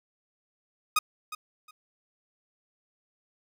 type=tone with echo; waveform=sawtooth; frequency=1244.5 Hz; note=D#6; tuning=in tune; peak=-17 dBFS; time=0.96-0.99 s; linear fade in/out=5 ms; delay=360 ms; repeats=2; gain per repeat=-14 dB; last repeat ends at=1.71 s; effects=none